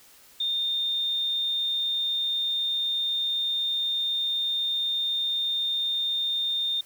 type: tone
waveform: sine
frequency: 3634 Hz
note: A#7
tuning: 45 cents flat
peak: -24 dBFS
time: 0.4-6.81 s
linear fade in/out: 5 ms
effects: white hiss -54 dBFS RMS until 6.85 s